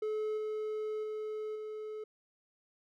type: tone with level steps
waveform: triangle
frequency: 430 Hz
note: A4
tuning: 40 cents flat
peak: -30 / -32 / -34 / -37 dBFS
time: 0.02-2.04 s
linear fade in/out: 5 ms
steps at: 0.37 / 1.03 / 1.55 s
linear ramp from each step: 10 ms
effects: none